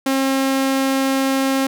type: tone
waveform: sawtooth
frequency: 268.6 Hz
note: C4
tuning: 46 cents sharp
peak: -12 dBFS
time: 0.06-1.67 s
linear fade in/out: 5 ms
effects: none